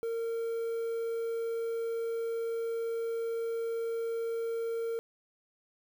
triangle tone with quantisation, 458.9 Hz, A#4, 27 cents flat, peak -29 dBFS, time 0.03-4.99 s, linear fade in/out 0 ms, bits 9, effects none

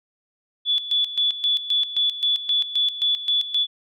sine tone with tremolo, 3442 Hz, A7, 39 cents flat, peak -17 dBFS, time 0.65-3.67 s, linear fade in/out 50 ms, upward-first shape square, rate 3.8 Hz, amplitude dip 75%, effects none

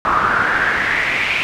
brown noise with band-pass filter sweep, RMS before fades -17 dBFS, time 0.05-1.43 s, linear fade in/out 0 ms, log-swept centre 1200 to 2500 Hz, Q 5.6, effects none

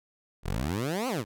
15% pulse exponential two-way sweep, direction up then down, 36.9 to 273.3 to 92.5 Hz, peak -22 dBFS, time 0.43-1.25 s, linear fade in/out 50 ms, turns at 1.08 s, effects none

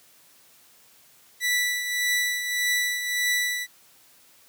sawtooth tone with tremolo, 1968 Hz, B6, 7 cents flat, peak -17 dBFS, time 1.4-3.67 s, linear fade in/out 50 ms, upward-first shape triangle, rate 1.7 Hz, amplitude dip 60%, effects white hiss -56 dBFS RMS until 4.48 s + high-pass 80 Hz 12 dB/octave

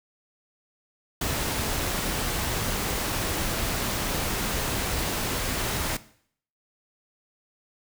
pink noise, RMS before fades -28 dBFS, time 1.21-5.97 s, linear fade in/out 5 ms, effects noise-tail reverb RT60 0.6 s tail -17 dB re dry

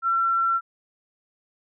sine tone, 1354 Hz, E6, 46 cents sharp, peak -19 dBFS, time 0.02-0.61 s, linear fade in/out 50 ms, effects none

